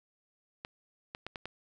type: clicks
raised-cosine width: 0.3 ms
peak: -23 dBFS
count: 5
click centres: 0.649 / 1.149 / 1.266 / 1.358 / 1.456 s
effects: none

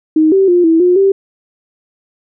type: tone with pitch steps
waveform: sine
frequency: 313.1 / 386.5 / 352.7 / 326.2 / 358.4 / 390.6 Hz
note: D#4 / G4 / F4 / E4 / F4 / G4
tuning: +11 / -24 / +17 / -18 / +45 / -6 cents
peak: -6 dBFS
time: 0.16-1.12 s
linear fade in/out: 5 ms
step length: 160 ms
effects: none

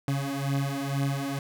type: beating tone pair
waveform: 30% pulse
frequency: 137.7 / 139.8 Hz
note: C#3 / C#3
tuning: -11 / +15 cents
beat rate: 2.1 Hz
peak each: -27 dBFS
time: 0.08-1.39 s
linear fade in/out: 2 ms
effects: none

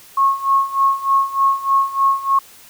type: tone with tremolo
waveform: sine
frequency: 1092 Hz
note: C#6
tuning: 26 cents flat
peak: -10 dBFS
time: 0.17-2.39 s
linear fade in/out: 5 ms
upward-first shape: sine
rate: 3.3 Hz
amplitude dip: 85%
effects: white hiss -44 dBFS RMS until 2.69 s

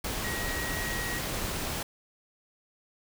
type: tone in noise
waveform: sine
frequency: 1900 Hz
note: A#6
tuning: 33 cents sharp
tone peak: -35 dBFS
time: 0.24-1.19 s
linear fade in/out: 5 ms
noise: pink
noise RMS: -33 dBFS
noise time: 0.04-1.83 s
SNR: -5 dB
effects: none

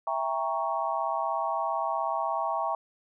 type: chord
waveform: sine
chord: E diminished seventh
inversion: none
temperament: equal with one note detuned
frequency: 659.3 / 796.3 / 932.3 / 1108.7 Hz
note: E5 / G5 / Bb5 / Db6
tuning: 0 / +27 / 0 / 0 cents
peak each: -32 dBFS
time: 0.07-2.75 s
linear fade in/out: 2 ms
effects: none

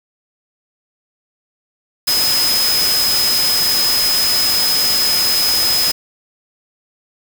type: tone in noise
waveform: sine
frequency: 5070 Hz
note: D#8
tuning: 32 cents sharp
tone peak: -14 dBFS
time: 2.07-5.92 s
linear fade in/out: 10 ms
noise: white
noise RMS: -19 dBFS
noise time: 2.07-5.92 s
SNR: +2 dB
effects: none

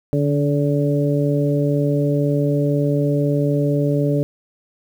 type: harmonic tone with a mistuned harmonic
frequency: 144 Hz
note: D3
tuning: 34 cents flat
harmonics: 1 / 2 / 3 / 4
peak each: -18 / -21 / -23 / -24 dBFS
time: 0.13-4.23 s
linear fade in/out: 0 ms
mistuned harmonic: 1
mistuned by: +22 cents
effects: 8-bit

